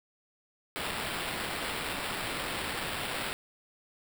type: noise with sample-and-hold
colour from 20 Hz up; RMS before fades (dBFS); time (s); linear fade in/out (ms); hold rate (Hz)
white; -35; 0.76-3.33; 0; 6300
effects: none